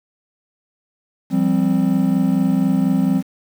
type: chord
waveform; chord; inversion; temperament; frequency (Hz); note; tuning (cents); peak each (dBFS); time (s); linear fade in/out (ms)
triangle; F suspended second; none; equal with one note detuned; 171.81 / 196 / 261.6; F3 / G3 / C4; -28 / 0 / 0; -18 / -16 / -16; 1.3-3.23; 50
effects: 7-bit